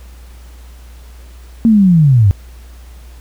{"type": "linear sweep", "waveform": "sine", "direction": "down", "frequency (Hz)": [233.1, 91], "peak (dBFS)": -5, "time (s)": [1.65, 2.31], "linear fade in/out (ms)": 0, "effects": ["added 60 Hz sine -33 dBFS peak until 3.2 s", "pink hiss -46 dBFS RMS until 3.2 s"]}